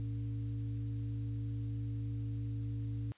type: tone with frequency modulation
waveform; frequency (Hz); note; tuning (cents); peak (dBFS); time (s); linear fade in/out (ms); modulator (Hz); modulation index
sine; 112.9; A2; +45; -35; 0-3.12; 0; 174; 0.56
effects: white hiss -65 dBFS RMS until 3.17 s + resampled to 8000 Hz